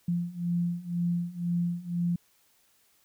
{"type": "beating tone pair", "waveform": "sine", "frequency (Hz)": [172.1, 174.1], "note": ["F3", "F3"], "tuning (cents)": [-25, -5], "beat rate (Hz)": 2, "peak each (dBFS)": [-31, -29], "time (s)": [0.08, 2.16], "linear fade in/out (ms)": 5, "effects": ["white hiss -66 dBFS RMS until 3.04 s"]}